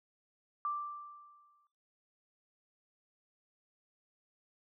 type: tone with exponential decay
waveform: sine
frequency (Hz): 1176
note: D6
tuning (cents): +2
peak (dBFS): -31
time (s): 0.65-1.67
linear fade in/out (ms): 1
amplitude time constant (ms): 220
effects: noise-tail reverb RT60 0.8 s tail -26 dB re dry